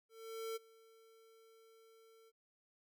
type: tone with ADSR envelope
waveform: square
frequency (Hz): 450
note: A4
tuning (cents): +39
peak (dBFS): -40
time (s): 0.09-2.32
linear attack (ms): 470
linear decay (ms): 20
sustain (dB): -23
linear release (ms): 41
effects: none